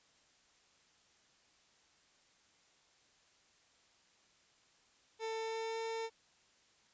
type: tone with pitch glide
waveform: 30% pulse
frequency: 446.4 to 451.6 Hz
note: A4 to A4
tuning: +25 to +45 cents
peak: -35 dBFS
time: 5.19-6.1 s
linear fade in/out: 50 ms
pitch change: +20 cents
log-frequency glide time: 5.38-5.81 s
effects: white hiss -69 dBFS RMS until 6.93 s + resampled to 16000 Hz